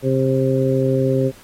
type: harmonic tone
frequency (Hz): 132.3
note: C3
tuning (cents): +20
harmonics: 1 / 2 / 3 / 4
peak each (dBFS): -19 / -21 / -20 / -21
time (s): 0.02-1.32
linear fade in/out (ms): 50
effects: pink hiss -46 dBFS RMS until 1.43 s + AAC 48 kbps